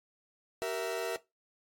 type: chord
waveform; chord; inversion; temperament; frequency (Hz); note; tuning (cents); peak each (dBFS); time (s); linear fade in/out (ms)
40% pulse; E diminished; first; equal with one note detuned; 382.6 / 466.2 / 659.3; G4 / Bb4 / E5; -42 / 0 / 0; -38 / -35 / -35; 0.62-1.16; 0
effects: noise-tail reverb RT60 0.2 s tail -18 dB re dry + AAC 64 kbps